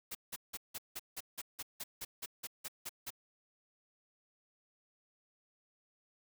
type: noise bursts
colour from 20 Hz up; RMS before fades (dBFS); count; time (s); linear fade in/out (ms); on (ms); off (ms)
white; -42; 15; 0.11-3.105; 10; 41; 170
effects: none